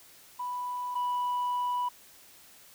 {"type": "tone pair in turn", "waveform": "sine", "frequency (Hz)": [987.8, 984.2], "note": ["B5", "B5"], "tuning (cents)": [0, -6], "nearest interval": "unison", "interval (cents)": 6, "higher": "first", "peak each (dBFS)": [-31, -25], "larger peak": "second", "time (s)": [[0.39, 0.95], [0.95, 1.89]], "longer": "second", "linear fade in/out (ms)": 10, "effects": ["tanh soft clip ceiling -26 dBFS", "white hiss -55 dBFS RMS until 2.74 s"]}